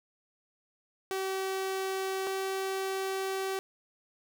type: tone pair in turn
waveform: sawtooth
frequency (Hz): 382.6 / 384.2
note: G4 / G4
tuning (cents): -42 / -35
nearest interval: unison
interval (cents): 7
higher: second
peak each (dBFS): -27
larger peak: neither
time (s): 1.11-2.27 / 2.27-3.59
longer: second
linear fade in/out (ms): 0
effects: none